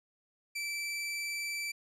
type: tone with vibrato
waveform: sawtooth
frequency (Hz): 2326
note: D7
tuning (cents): -17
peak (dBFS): -31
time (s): 0.55-1.72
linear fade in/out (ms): 10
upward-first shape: sine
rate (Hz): 20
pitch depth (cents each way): 16
effects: low-pass 12000 Hz 12 dB/octave